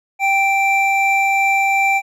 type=tone pair together; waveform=triangle; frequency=783.9 / 2349 Hz; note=G5 / D7; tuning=0 / 0 cents; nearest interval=octave + perfect fifth; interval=1900 cents; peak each=-14 dBFS; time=0.19-2.02 s; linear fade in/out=50 ms; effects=none